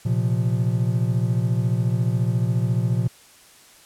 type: chord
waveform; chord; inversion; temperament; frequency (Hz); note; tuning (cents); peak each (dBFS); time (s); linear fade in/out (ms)
triangle; Bb suspended second; none; equal; 116.54 / 130.81 / 174.61; Bb2 / C3 / F3; 0 / 0 / 0; -19 / -22 / -24; 0.05-3.08; 10
effects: white hiss -50 dBFS RMS until 3.85 s + low-pass 11000 Hz 12 dB/octave